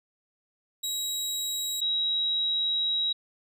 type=tone pair in turn; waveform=25% pulse / sine; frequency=3846 / 3846 Hz; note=B7 / B7; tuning=-47 / -47 cents; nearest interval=unison; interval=0 cents; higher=neither; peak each=-25 / -24 dBFS; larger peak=second; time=0.83-1.81 / 1.81-3.13 s; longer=second; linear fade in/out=10 ms; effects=none